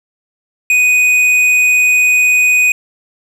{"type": "tone with tanh clipping", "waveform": "triangle", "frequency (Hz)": 2489, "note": "D#7", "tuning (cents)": 0, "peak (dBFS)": -9, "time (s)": [0.7, 2.72], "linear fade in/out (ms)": 2, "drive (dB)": 13, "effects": []}